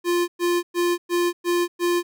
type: tone bursts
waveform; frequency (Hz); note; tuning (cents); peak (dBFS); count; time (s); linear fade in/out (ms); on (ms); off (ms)
square; 349.2; F4; 0; -19; 6; 0.04-2.03; 50; 240; 110
effects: none